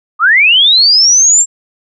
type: linear sweep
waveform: sine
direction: up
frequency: 1159 to 7550 Hz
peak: -4 dBFS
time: 0.19-1.46 s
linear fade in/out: 50 ms
effects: none